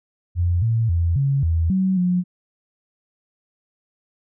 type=tone with pitch steps; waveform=sine; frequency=87.4 / 113.8 / 84.8 / 138.1 / 82.4 / 188.8 / 179.6 Hz; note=F2 / A#2 / E2 / C#3 / E2 / F#3 / F3; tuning=+2 / -41 / +50 / -6 / 0 / +35 / +49 cents; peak=-16 dBFS; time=0.35-2.24 s; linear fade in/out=50 ms; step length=270 ms; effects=none